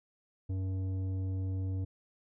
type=tone with tanh clipping; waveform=triangle; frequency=94.5 Hz; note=F#2; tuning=37 cents sharp; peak=-33 dBFS; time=0.49-1.85 s; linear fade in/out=10 ms; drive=14 dB; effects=none